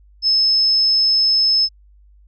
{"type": "tone", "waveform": "sine", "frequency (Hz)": 5210, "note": "E8", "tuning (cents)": -21, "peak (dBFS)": -12, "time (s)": [0.22, 1.69], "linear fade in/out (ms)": 50, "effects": ["added 50 Hz sine -46 dBFS peak until 2.27 s"]}